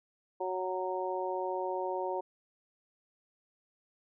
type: harmonic tone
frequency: 185.1 Hz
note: F#3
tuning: 1 cent sharp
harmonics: 2 / 3 / 4 / 5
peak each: -36 / -37 / -39 / -37 dBFS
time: 0.4-2.21 s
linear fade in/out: 10 ms
effects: none